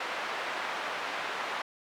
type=band-pass noise; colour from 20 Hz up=pink; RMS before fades=-35 dBFS; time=0-1.62 s; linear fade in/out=5 ms; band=730 to 2400 Hz; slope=12 dB/octave; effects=none